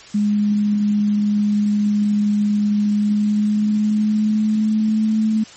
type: tone with pitch glide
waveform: sine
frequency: 207.7 to 218 Hz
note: G#3 to A3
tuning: 0 to -16 cents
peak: -14 dBFS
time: 0.14-5.44 s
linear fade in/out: 10 ms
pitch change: +84 cents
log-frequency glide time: 2.91-5.15 s
effects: white hiss -41 dBFS RMS until 5.56 s + MP3 32 kbps